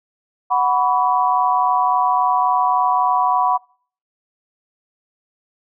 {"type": "chord", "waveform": "sine", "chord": "F# suspended fourth", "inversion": "none", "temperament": "equal with one note detuned", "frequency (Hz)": [740, 987.8, 1131.4], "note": ["F#5", "B5", "C#6"], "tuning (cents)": [0, 0, 35], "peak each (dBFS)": [-18, -17, -20], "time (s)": [0.5, 3.58], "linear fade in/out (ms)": 20, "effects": ["noise-tail reverb RT60 0.5 s tail -25 dB re dry"]}